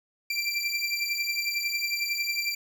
25% pulse beating tone pair, 2349 / 2360 Hz, D7 / D7, 0 / +8 cents, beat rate 11 Hz, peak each -26 / -26 dBFS, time 0.3-2.55 s, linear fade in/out 5 ms, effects none

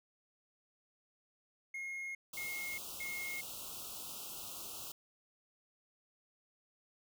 triangle tone bursts, 2151 Hz, C7, 47 cents sharp, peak -38 dBFS, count 3, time 1.74-3.41 s, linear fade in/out 5 ms, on 410 ms, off 220 ms
white band-stop noise, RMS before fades -46 dBFS, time 2.33-4.92 s, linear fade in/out 5 ms, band 1400 to 2600 Hz, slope 96 dB/octave
effects none

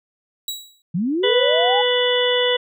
sawtooth tone with exponential decay, 3886 Hz, B7, 29 cents flat, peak -19 dBFS, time 0.48-0.82 s, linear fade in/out 2 ms, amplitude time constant 73 ms
sine linear sweep, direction up, 155.56 to 844 Hz, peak -18 dBFS, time 0.94-1.82 s, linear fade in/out 10 ms
harmonic tone, 493.9 Hz, B4, in tune, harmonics 1 / 2 / 3 / 4 / 6 / 7, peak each -18 / -28 / -31 / -25 / -23 / -23 dBFS, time 1.23-2.57 s, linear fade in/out 10 ms
effects none

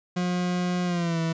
40% pulse tone with pitch glide, 178.9 to 164.05 Hz, F3 to E3, +42 to -8 cents, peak -23 dBFS, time 0.16-1.33 s, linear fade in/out 10 ms, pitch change -150 cents, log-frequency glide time 0.85-1.2 s, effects resampled to 16000 Hz

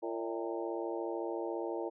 harmonic tone with a mistuned harmonic, 114.1 Hz, A#2, 37 cents flat, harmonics 3 / 4 / 5 / 6 / 7 / 8, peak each -38 / -40 / -42 / -44 / -45 / -46 dBFS, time 0.02-1.9 s, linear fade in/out 20 ms, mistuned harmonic 6, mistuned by -95 cents, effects none

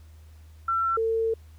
sine tone pair in turn, 1348 / 449.8 Hz, E6 / A4, +38 / +38 cents, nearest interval octave + perfect fifth, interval 1900 cents, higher first, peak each -22 / -22 dBFS, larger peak neither, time 0.68-0.97 / 0.97-1.34 s, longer second, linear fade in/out 5 ms, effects added 78 Hz sine -46 dBFS peak until 1.58 s + pink hiss -62 dBFS RMS until 1.58 s

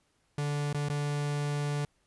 45% pulse tone with dropouts, 145.7 Hz, D3, 13 cents flat, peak -29 dBFS, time 0.38-1.85 s, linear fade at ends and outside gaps 2 ms, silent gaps 0.729-0.745 / 0.886-0.898 s, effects pink hiss -72 dBFS RMS until 2.06 s + resampled to 24000 Hz

